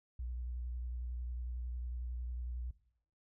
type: tone with vibrato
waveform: sine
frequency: 60.8 Hz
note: B1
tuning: 26 cents flat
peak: -38 dBFS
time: 0.19-2.71 s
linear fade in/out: 5 ms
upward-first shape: square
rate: 11 Hz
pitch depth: 27 cents each way
effects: noise-tail reverb RT60 0.7 s tail -17 dB re dry